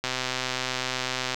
click train, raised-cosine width 0.2 ms, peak -10 dBFS, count 168, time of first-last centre 0.04-1.345 s, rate 128 Hz, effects none

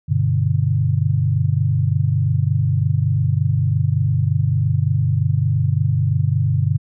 sine chord, G major, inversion none, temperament equal, 98 / 123.47 / 146.83 Hz, G2 / B2 / D3, 0 / 0 / 0 cents, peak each -19 dBFS, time 0.08-6.78 s, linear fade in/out 20 ms, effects none

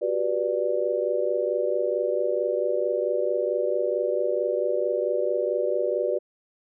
sine chord, G major seventh, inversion third, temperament just, 367.5 / 392 / 490 / 588 Hz, F#4 / G4 / B4 / D5, -12 / 0 / -14 / +2 cents, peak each -29 / -30 / -27 / -26 dBFS, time 0.01-6.19 s, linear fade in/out 20 ms, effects none

